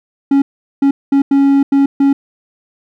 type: tone bursts at uneven times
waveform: triangle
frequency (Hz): 277.2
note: C#4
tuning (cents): 0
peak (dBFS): -5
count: 6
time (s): 0.31-0.42 / 0.82-0.91 / 1.12-1.22 / 1.31-1.63 / 1.72-1.86 / 2-2.13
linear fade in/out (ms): 5
effects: none